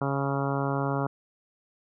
harmonic tone, 138.59 Hz, C#3, in tune, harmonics 1 / 2 / 3 / 4 / 5 / 6 / 7 / 8 / 9 / 10, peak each -29 / -32 / -34 / -35 / -36 / -37 / -37 / -38 / -39 / -39 dBFS, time 0.01-1.07 s, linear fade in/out 5 ms, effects none

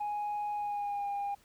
sine tone with pitch glide, 830.6 to 807 Hz, G#5 to G#5, 0 to -50 cents, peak -30 dBFS, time 0-1.35 s, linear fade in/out 10 ms, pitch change -50 cents, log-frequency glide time 0.54-1.08 s, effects tanh soft clip ceiling -30 dBFS + pink hiss -64 dBFS RMS until 1.44 s

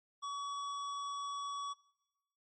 sine tone with tanh clipping, 1132 Hz, C#6, 36 cents sharp, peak -40 dBFS, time 0.22-1.74 s, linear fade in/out 20 ms, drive 18 dB, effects noise-tail reverb RT60 1.0 s tail -22 dB re dry + MP3 32 kbps

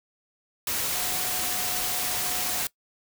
sine tone in noise, 730 Hz, F#5, 24 cents flat, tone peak -39 dBFS, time 0.95-2.61 s, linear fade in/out 2 ms, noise white, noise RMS -28 dBFS, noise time 0.67-2.67 s, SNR -14 dB, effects noise-tail reverb RT60 0.1 s tail -21 dB re dry

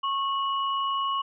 sine tone pair together, 1098 / 2927 Hz, C#6 / F#7, -17 / -19 cents, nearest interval octave + perfect fourth, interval 1698 cents, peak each -25 / -33 dBFS, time 0.03-1.22 s, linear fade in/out 10 ms, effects none

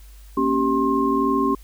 sine tone cluster, 233.9 / 276.2 / 389.3 / 1065 Hz, A#3 / C#4 / G4 / C6, +6 / -6 / -12 / +30 cents, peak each -26 / -21 / -23 / -22 dBFS, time 0.37-1.55 s, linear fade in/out 5 ms, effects added 50 Hz sine -41 dBFS peak until 1.63 s + white hiss -54 dBFS RMS until 1.63 s

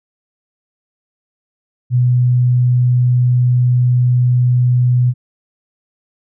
sine tone, 124 Hz, B2, 7 cents sharp, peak -9 dBFS, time 1.9-5.14 s, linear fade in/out 50 ms, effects none

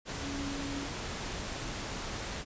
sine tone in noise, 279.7 Hz, C#4, 16 cents sharp, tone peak -37 dBFS, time 0.2-0.88 s, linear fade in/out 50 ms, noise pink, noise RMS -38 dBFS, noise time 0.05-2.45 s, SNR -2 dB, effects resampled to 16000 Hz

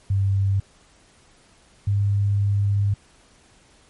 sine tone pair in turn, 98 / 100.87 Hz, G2 / G2, 0 / +50 cents, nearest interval unison, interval 50 cents, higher second, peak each -17 dBFS, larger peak neither, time 0.1-0.6 / 1.87-2.94 s, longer second, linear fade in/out 5 ms, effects pink hiss -55 dBFS RMS until 3.89 s + MP3 48 kbps

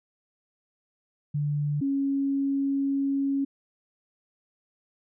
sine tone pair in turn, 146.6 / 276 Hz, D3 / C#4, -3 / -7 cents, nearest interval major seventh, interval 1096 cents, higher second, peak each -24 / -23 dBFS, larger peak second, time 1.34-1.81 / 1.81-3.45 s, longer second, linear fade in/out 10 ms, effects none

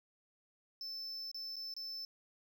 triangle tone with dropouts, 5280 Hz, E8, 2 cents sharp, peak -40 dBFS, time 0.81-2.05 s, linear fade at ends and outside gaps 1 ms, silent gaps 1.315-1.345 / 1.558-1.565 / 1.739-1.765 s, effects 12-bit

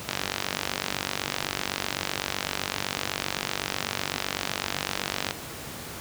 click train, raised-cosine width 0.2 ms, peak -8 dBFS, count 251, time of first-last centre 0.09-5.309 s, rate 47.9 Hz, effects pink hiss -38 dBFS RMS until 6 s + high-pass 80 Hz 12 dB/octave

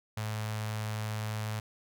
sawtooth tone with notch filter, 108.2 Hz, A2, 29 cents flat, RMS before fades -35 dBFS, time 0.17-1.6 s, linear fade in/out 5 ms, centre 310 Hz, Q 0.63, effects none

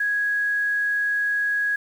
sine tone with quantisation, 1661.2 Hz, G#6, in tune, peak -20 dBFS, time 0-1.76 s, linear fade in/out 5 ms, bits 8, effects none

